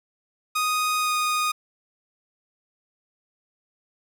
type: tone with pitch glide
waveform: sawtooth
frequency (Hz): 1244.5 to 1235.9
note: D#6 to D#6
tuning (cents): 0 to -12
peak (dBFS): -18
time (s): 0.55-1.52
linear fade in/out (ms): 10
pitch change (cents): -12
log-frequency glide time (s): 1-1.12
effects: none